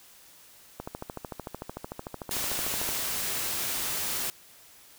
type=click train; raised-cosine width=1 ms; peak=-21 dBFS; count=29; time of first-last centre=0.8-2.89 s; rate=13.4 Hz
type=noise; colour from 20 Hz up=white; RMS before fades=-31 dBFS; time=2.31-4.3 s; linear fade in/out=0 ms
effects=white hiss -54 dBFS RMS until 4.98 s